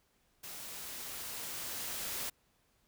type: noise with level ramp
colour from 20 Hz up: white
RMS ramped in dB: -46 to -38 dBFS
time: 0.43-2.3 s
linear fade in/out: 10 ms
effects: pink hiss -73 dBFS RMS until 2.87 s